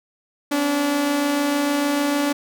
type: tone pair together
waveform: sawtooth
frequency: 261.6 / 288.2 Hz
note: C4 / D4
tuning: 0 / -33 cents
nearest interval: major second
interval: 167 cents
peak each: -25 / -15 dBFS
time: 0.51-2.33 s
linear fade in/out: 10 ms
effects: none